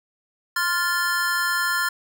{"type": "chord", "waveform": "square", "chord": "F major", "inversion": "second", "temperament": "just", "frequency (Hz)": [1047.7, 1396.9, 1746.1], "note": ["C6", "F6", "A6"], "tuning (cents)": [2, 0, -14], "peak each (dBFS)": [-29, -25, -25], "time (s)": [0.56, 1.89], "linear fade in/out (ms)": 5, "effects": []}